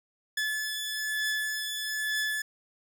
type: beating tone pair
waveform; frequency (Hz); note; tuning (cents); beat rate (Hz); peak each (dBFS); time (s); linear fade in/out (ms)
sawtooth; 1725 / 1726.1; A6 / A6; -35 / -34; 1.1; -32 / -27; 0.37-2.42; 5
effects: none